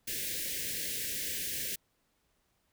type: band-stop noise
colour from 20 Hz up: white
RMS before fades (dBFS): -36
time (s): 0.07-1.76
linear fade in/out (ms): 10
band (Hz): 570 to 1600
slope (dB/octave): 96
effects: pink hiss -75 dBFS RMS until 2.72 s